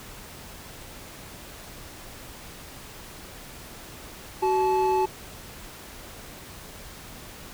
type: tone pair together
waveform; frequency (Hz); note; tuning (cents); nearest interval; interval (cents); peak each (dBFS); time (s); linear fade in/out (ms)
triangle; 375.4 / 867; F#4 / A5; +25 / -26; octave + major second; 1449; -21; 4.42-5.06; 10
effects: pink hiss -43 dBFS RMS until 7.53 s